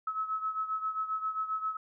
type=beating tone pair; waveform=sine; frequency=1290 / 1297.5 Hz; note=E6 / E6; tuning=-38 / -28 cents; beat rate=7.5 Hz; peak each=-32 / -37 dBFS; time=0.07-1.77 s; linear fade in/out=5 ms; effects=none